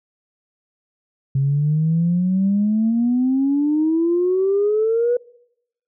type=exponential sweep; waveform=sine; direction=up; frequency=134.1 to 492.2 Hz; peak=-14 dBFS; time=1.35-5.17 s; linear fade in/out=5 ms; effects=noise-tail reverb RT60 0.8 s tail -24 dB re dry + tanh soft clip ceiling -10 dBFS